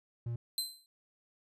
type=tone; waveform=triangle; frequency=118 Hz; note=A#2; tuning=22 cents sharp; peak=-32 dBFS; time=0.26-0.36 s; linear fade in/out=5 ms
type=tone with exponential decay; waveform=sawtooth; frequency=4087 Hz; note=C8; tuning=41 cents flat; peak=-26 dBFS; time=0.58-0.86 s; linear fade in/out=1 ms; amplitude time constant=60 ms
effects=resampled to 32000 Hz